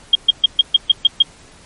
sine tone bursts, 3237 Hz, G#7, 45 cents flat, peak -5 dBFS, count 8, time 0.13-1.224 s, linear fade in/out 5 ms, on 23 ms, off 130 ms, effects pink hiss -44 dBFS RMS until 1.65 s + MP3 48 kbps

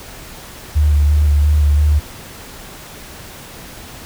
sine tone with vibrato, 74 Hz, D2, 14 cents sharp, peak -9 dBFS, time 0.75-2 s, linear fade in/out 20 ms, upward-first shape square, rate 2.9 Hz, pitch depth 20 cents each way, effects pink hiss -35 dBFS RMS until 4.05 s

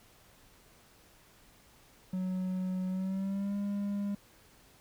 triangle tone with pitch glide, 185.2 to 202 Hz, F#3 to G#3, +2 to -48 cents, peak -29 dBFS, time 2.13-4.15 s, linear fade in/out 5 ms, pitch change +150 cents, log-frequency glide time 2.88-3.56 s, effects pink hiss -61 dBFS RMS until 4.8 s

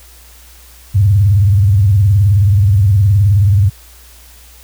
sine tone with vibrato, 99.4 Hz, G2, 25 cents sharp, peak -6 dBFS, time 0.94-3.7 s, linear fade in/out 20 ms, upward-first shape sine, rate 19 Hz, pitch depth 170 cents each way, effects added 60 Hz sine -40 dBFS peak until 4.63 s + white hiss -42 dBFS RMS until 4.63 s

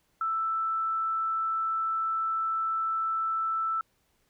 sine tone, 1323 Hz, E6, 6 cents sharp, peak -26 dBFS, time 0.21-3.81 s, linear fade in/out 2 ms, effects pink hiss -71 dBFS RMS until 4.29 s

